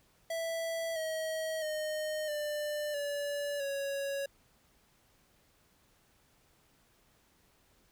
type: tone with pitch steps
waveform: square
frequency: 659.3 / 637.2 / 615.9 / 595.2 / 575.3 / 556 Hz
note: E5 / D#5 / D#5 / D5 / D5 / C#5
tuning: 0 / +41 / -18 / +23 / -36 / +5 cents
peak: -34 dBFS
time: 0.3-4.26 s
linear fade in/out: 5 ms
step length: 660 ms
effects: pink hiss -68 dBFS RMS until 7.91 s